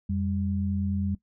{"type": "tone pair together", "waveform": "sine", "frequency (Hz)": [88, 197.55], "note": ["F2", "G3"], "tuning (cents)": [14, 14], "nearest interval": "octave + major second", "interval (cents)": 1400, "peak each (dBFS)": -28, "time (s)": [0.09, 1.15], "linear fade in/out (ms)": 5, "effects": ["noise-tail reverb RT60 0.1 s tail -17 dB re dry"]}